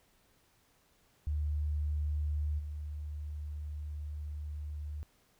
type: tone with level steps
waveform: sine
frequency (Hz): 74.7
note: D2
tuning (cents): +30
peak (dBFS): -30 / -37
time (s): 1.27-5.03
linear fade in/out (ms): 0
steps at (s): 2.58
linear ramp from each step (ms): 20
effects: pink hiss -69 dBFS RMS until 5.39 s